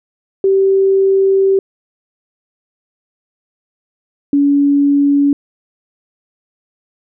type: tone pair in turn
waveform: sine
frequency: 387.5 / 283.8 Hz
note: G4 / C#4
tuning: -20 / +41 cents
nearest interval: perfect fourth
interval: 539 cents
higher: first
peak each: -8 dBFS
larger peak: neither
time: 0.44-1.59 / 4.33-5.33 s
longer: first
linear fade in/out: 2 ms
effects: none